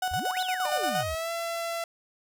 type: tone with tremolo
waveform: 35% pulse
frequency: 740 Hz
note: F#5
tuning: in tune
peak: -24 dBFS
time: 0.02-1.03 s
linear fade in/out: 5 ms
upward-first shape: square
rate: 8.6 Hz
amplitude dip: 50%
type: exponential two-way sweep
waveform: sine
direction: up then down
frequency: 60.5 to 4182 to 60.5 Hz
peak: -34 dBFS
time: 0.11-1.15 s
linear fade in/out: 5 ms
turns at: 0.41 s
type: tone with pitch glide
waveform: sawtooth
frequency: 600 to 673.5 Hz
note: D5 to E5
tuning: +37 to +37 cents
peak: -26 dBFS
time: 0.65-1.84 s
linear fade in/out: 2 ms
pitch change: +200 cents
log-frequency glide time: 0.89-1.31 s
effects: none